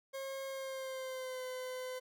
40% pulse tone with pitch glide, 539 to 509.9 Hz, C#5 to C5, -49 to -45 cents, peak -39 dBFS, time 0.13-2 s, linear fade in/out 20 ms, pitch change -96 cents, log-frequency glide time 0.47-1.44 s, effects none

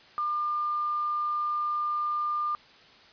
sine tone with quantisation, 1200 Hz, D6, 37 cents sharp, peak -26 dBFS, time 0.18-2.55 s, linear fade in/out 0 ms, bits 9, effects white hiss -54 dBFS RMS until 3.12 s + resampled to 11025 Hz

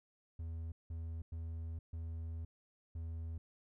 triangle tone bursts at uneven times, 81.9 Hz, E2, 11 cents flat, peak -38 dBFS, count 5, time 0.39-0.72 / 0.9-1.22 / 1.32-1.79 / 1.93-2.45 / 2.95-3.38 s, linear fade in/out 5 ms, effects none

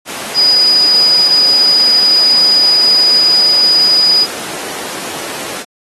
sine tone in noise, 4937 Hz, D#8, 14 cents flat, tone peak -6 dBFS, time 0.34-4.27 s, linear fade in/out 50 ms, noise pink, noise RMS -22 dBFS, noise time 0.05-5.65 s, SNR +13 dB, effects high-pass 300 Hz 12 dB/octave + AAC 32 kbps

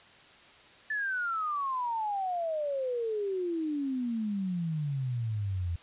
sine exponential sweep, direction down, 1760 to 82.9 Hz, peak -29 dBFS, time 0.9-5.76 s, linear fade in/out 5 ms, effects white hiss -55 dBFS RMS until 5.82 s + resampled to 8000 Hz

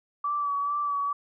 sine tone with vibrato, 1151 Hz, D6, 35 cents flat, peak -25 dBFS, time 0.24-1.13 s, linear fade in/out 5 ms, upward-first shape sine, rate 2.3 Hz, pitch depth 30 cents each way, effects none

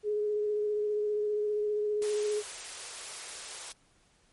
sine tone with vibrato, 419.7 Hz, G#4, 18 cents sharp, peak -27 dBFS, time 0.03-2.43 s, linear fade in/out 50 ms, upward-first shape sine, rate 15 Hz, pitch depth 17 cents each way
white high-pass noise, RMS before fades -41 dBFS, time 2.02-3.72 s, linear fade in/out 0 ms, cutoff 350 Hz, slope 48 dB/octave
effects pink hiss -66 dBFS RMS until 4.32 s + MP3 48 kbps

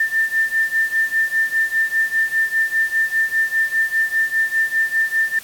sine beating tone pair, 1787 / 1792 Hz, A6 / A6, +26 / +31 cents, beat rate 5 Hz, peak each -18 / -20 dBFS, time 0-5.39 s, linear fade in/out 5 ms, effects white hiss -39 dBFS RMS until 5.43 s + AAC 64 kbps

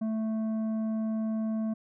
sine tone with tanh clipping, 220 Hz, A3, in tune, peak -29 dBFS, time 0.01-1.74 s, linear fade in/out 10 ms, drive 8 dB, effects none

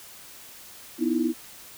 sine tone cluster, 247 / 312.1 / 333.5 Hz, B3 / D#4 / E4, 0 / +5 / +20 cents, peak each -26 dBFS, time 0.98-1.34 s, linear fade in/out 50 ms, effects white hiss -46 dBFS RMS until 1.77 s

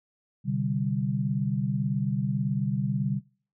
sine chord, C suspended second, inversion none, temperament equal with one note detuned, 128.57 / 146.83 / 196 Hz, C3 / D3 / G3, -30 / 0 / 0 cents, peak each -29 dBFS, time 0.44-3.21 s, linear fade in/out 50 ms, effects noise-tail reverb RT60 0.5 s tail -26 dB re dry

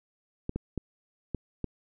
clicks, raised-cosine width 3 ms, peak -18 dBFS, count 5, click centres 0.494 / 0.56 / 0.777 / 1.347 / 1.643 s, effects none

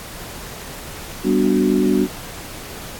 sine chord, G major seventh, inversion none, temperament equal, 196 / 246.9 / 293.7 / 370 Hz, G3 / B3 / D4 / F#4, 0 / 0 / 0 / 0 cents, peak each -19 dBFS, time 1.23-2.08 s, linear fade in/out 50 ms, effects pink hiss -34 dBFS RMS until 2.99 s + AAC 64 kbps

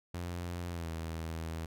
sawtooth tone with pitch glide, 87.31 to 81.46 Hz, F2 to E2, 0 to -20 cents, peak -33 dBFS, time 0.14-1.66 s, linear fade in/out 5 ms, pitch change -120 cents, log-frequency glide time 0.69-0.9 s, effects none

